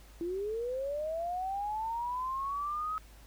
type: linear sweep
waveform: sine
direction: up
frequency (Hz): 331.3 to 1280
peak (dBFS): -32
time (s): 0.21-2.98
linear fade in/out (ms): 0
effects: added 52 Hz sine -52 dBFS peak until 3.26 s + pink hiss -59 dBFS RMS until 3.26 s